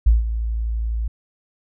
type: tone with ADSR envelope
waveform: sine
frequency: 56 Hz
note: A1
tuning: 31 cents sharp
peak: -8 dBFS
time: 0.06-1.08 s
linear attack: 9 ms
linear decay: 160 ms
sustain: -12 dB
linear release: 6 ms
effects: none